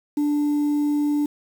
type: tone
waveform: sine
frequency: 293.7 Hz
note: D4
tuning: in tune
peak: -16 dBFS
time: 0.17-1.26 s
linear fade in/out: 5 ms
effects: tanh soft clip ceiling -17 dBFS + 7-bit